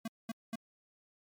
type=tone bursts; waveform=square; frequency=226.1 Hz; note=A3; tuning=47 cents sharp; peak=-36 dBFS; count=3; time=0.05-0.557 s; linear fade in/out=5 ms; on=29 ms; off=210 ms; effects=MP3 96 kbps